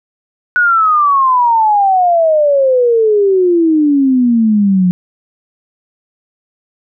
sine exponential sweep, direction down, 1479 to 177 Hz, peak -7 dBFS, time 0.56-4.91 s, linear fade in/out 0 ms, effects none

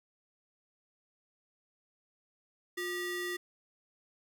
square ring-modulated tone, 784 Hz, G5, in tune, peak -32 dBFS, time 2.77-3.37 s, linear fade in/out 10 ms, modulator 1140 Hz, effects none

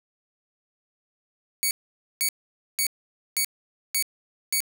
5% pulse tone bursts, 2239 Hz, C#7, 17 cents sharp, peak -12 dBFS, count 6, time 1.63-4.604 s, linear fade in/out 0 ms, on 79 ms, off 500 ms, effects none

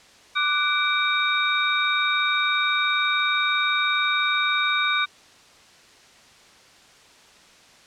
sine tone cluster, 1180 / 1486 / 2322 / 3723 Hz, D6 / F#6 / D7 / A#7, +8 / +7 / -20 / -3 cents, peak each -25 dBFS, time 0.35-5.06 s, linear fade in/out 20 ms, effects white hiss -51 dBFS RMS until 7.86 s + low-pass 6000 Hz 12 dB/octave

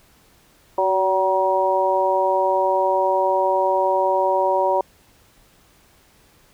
harmonic tone with a mistuned harmonic, 190 Hz, F#3, 46 cents sharp, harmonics 2 / 3 / 4 / 5, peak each -24 / -20 / -24 / -20 dBFS, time 0.78-4.81 s, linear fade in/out 2 ms, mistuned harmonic 2, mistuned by -24 cents, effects pink hiss -55 dBFS RMS until 6.53 s

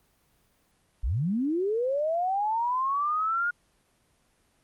sine linear sweep, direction up, 40.73 to 1440 Hz, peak -24 dBFS, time 1.03-3.51 s, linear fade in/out 10 ms, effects pink hiss -67 dBFS RMS until 4.63 s + Opus 24 kbps

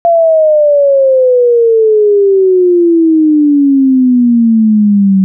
sine exponential sweep, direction down, 687 to 188.7 Hz, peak -4 dBFS, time 0.05-5.24 s, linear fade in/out 0 ms, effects none

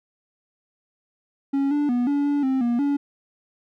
triangle tone with pitch steps, 276.3 / 292.2 / 243.9 / 285.7 / 287.7 / 263.9 / 238.1 / 284.4 Hz, C#4 / D4 / B3 / D4 / D4 / C4 / A#3 / C#4, -6 / -9 / -21 / -48 / -36 / +15 / +37 / +45 cents, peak -17 dBFS, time 1.53-2.97 s, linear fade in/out 10 ms, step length 180 ms, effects none

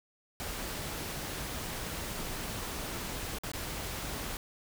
pink noise with dropouts, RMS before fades -38 dBFS, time 0.4-4.37 s, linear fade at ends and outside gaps 0 ms, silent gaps 3.385-3.435 / 3.517-3.535 s, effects none

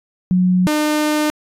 sine / sawtooth tone pair in turn, 182.3 / 302.5 Hz, F#3 / D#4, -25 / -49 cents, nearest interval major sixth, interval 876 cents, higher second, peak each -11 dBFS, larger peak neither, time 0.31-0.67 / 0.67-1.3 s, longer second, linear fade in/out 0 ms, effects resampled to 32000 Hz

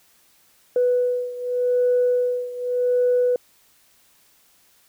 sine beating tone pair, 493.9 / 494.75 Hz, B4 / B4, 0 / +3 cents, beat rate 0.85 Hz, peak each -19 / -22 dBFS, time 0.76-3.36 s, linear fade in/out 2 ms, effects tanh soft clip ceiling -11 dBFS + white hiss -58 dBFS RMS until 4.88 s

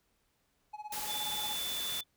triangle tone with tremolo, 845 Hz, G#5, 30 cents sharp, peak -36 dBFS, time 0.73-1.56 s, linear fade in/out 10 ms, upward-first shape sine, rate 17 Hz, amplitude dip 90%
white noise, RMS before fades -39 dBFS, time 0.92-2.01 s, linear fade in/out 5 ms
sine tone, 3497 Hz, A7, 11 cents flat, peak -36 dBFS, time 1.06-2.04 s, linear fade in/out 50 ms
effects pink hiss -75 dBFS RMS until 2.16 s

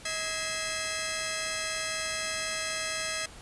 15% pulse tone cluster, 636 / 1653 / 2061 / 2608 Hz, D#5 / G#6 / C7 / E7, +38 / -9 / -27 / -19 cents, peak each -30 dBFS, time 0.05-3.26 s, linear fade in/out 5 ms, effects pink hiss -49 dBFS RMS until 3.41 s + resampled to 24000 Hz

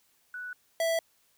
sine / square tone pair in turn, 1480 / 659.3 Hz, F#6 / E5, 0 / 0 cents, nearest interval octave + major second, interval 1400 cents, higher first, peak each -36 / -26 dBFS, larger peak second, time 0.34-0.53 / 0.8-0.99 s, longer neither, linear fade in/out 2 ms, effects white hiss -68 dBFS RMS until 1.37 s

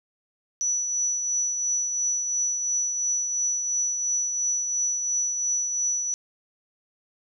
sine tone with tremolo, 5920 Hz, F#8, in tune, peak -21 dBFS, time 0.61-6.14 s, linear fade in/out 0 ms, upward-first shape triangle, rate 2.9 Hz, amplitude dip 45%, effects none

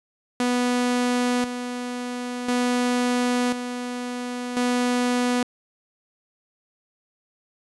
sawtooth tone with tremolo, 246.2 Hz, B3, 5 cents flat, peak -16 dBFS, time 0.4-5.43 s, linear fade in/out 2 ms, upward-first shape square, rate 0.48 Hz, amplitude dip 60%, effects resampled to 24000 Hz

